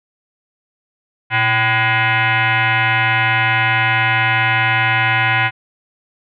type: tone with frequency modulation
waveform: sine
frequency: 327.4 Hz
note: E4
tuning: 12 cents flat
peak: -12 dBFS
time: 1.3-5.51 s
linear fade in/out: 50 ms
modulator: 445 Hz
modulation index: 5.3
effects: none